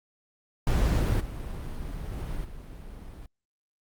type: noise with level steps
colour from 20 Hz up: brown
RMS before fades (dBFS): -23 / -35 / -33 / -42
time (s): 0.67-3.26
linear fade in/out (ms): 2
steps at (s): 1.2 / 2.12 / 2.44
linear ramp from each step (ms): 10
effects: Opus 48 kbps